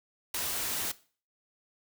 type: noise with ADSR envelope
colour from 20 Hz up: white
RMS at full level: -30 dBFS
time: 0.34-0.92 s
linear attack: 6 ms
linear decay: 6 ms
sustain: -3 dB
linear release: 9 ms
effects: noise-tail reverb RT60 0.4 s tail -18 dB re dry